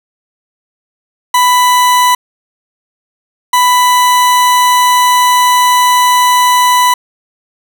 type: tone bursts at uneven times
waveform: 40% pulse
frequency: 992 Hz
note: B5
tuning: 7 cents sharp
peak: -5 dBFS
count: 2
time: 1.34-2.15 / 3.53-6.94 s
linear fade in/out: 5 ms
effects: none